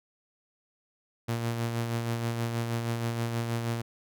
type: tone with tremolo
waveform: sawtooth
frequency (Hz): 116.6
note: A#2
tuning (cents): +1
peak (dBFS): -23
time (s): 1.28-3.82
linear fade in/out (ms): 10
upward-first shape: sine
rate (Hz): 6.3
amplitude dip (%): 40
effects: none